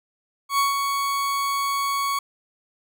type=tone with ADSR envelope; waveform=40% pulse; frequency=1115 Hz; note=C#6; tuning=10 cents sharp; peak=-16 dBFS; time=0.49-2.19 s; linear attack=94 ms; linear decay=150 ms; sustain=-5 dB; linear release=4 ms; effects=none